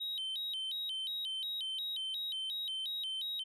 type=tone with vibrato; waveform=sine; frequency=3429 Hz; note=A7; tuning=45 cents flat; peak=-33 dBFS; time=0-3.44 s; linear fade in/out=20 ms; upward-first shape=square; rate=2.8 Hz; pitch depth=180 cents each way; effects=tanh soft clip ceiling -35 dBFS